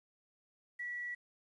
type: tone with quantisation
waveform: sine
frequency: 1943 Hz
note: B6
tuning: 29 cents flat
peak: -38 dBFS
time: 0.79-1.15 s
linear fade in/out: 10 ms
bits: 11
effects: resampled to 24000 Hz